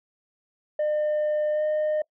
sine tone with pitch glide, 604 to 611.4 Hz, D5 to D#5, +48 to -30 cents, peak -19 dBFS, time 0.79-2.02 s, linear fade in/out 5 ms, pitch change +22 cents, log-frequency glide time 1.52-1.63 s, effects noise-tail reverb RT60 0.1 s tail -25 dB re dry + tanh soft clip ceiling -21 dBFS

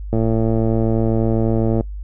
click train, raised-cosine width 2 ms, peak -6 dBFS, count 189, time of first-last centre 0.13-1.809 s, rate 112 Hz, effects noise-tail reverb RT60 0.1 s tail -22 dB re dry + added 50 Hz sine -26 dBFS peak until 2.03 s

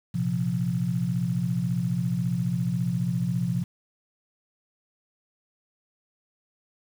sine chord, Bb suspended second, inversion none, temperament just, 116.54 / 131.11 / 174.81 Hz, Bb2 / C3 / F3, 0 / +4 / +2 cents, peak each -31 / -28 / -26 dBFS, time 0.14-3.64 s, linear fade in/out 10 ms, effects 8-bit

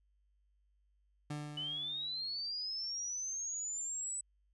30% pulse tone with exponential decay, 148.4 Hz, D3, 18 cents sharp, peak -35 dBFS, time 1.3-2.55 s, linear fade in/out 5 ms, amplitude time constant 270 ms
sine linear sweep, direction up, 2960 to 8000 Hz, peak -37 dBFS, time 1.57-4.21 s, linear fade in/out 5 ms
effects added 50 Hz sine -70 dBFS peak until 4.53 s + resampled to 24000 Hz

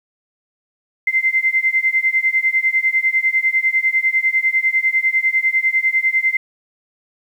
sine beating tone pair, 2074 / 2084 Hz, C7 / C7, -16 / -7 cents, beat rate 10 Hz, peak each -17 dBFS, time 1.07-6.37 s, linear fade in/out 5 ms, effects 8-bit

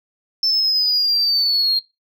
sine linear sweep, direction down, 5320 to 4214 Hz, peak -13 dBFS, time 0.43-1.79 s, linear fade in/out 2 ms, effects noise-tail reverb RT60 0.2 s tail -19 dB re dry + tanh soft clip ceiling -12 dBFS

